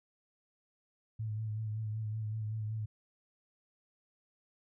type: tone with vibrato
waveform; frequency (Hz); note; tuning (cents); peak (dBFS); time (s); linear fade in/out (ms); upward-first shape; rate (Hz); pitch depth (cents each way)
sine; 108.6; A2; -22; -34; 1.19-2.86; 10; sine; 5.3; 36
effects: none